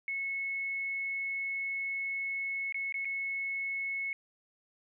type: tone with dropouts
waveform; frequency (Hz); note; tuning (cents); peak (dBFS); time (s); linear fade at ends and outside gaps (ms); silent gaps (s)
sine; 2194; C#7; -18; -32; 0.08-4.13; 1; 2.724-2.744 / 2.924-2.942 / 3.048-3.053
effects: none